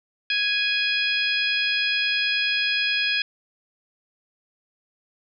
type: harmonic tone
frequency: 830.6 Hz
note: G#5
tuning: in tune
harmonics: 2 / 3 / 4 / 5 / 6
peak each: -27 / -24 / -26 / -33 / -30 dBFS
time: 0.3-3.22 s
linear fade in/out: 2 ms
effects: none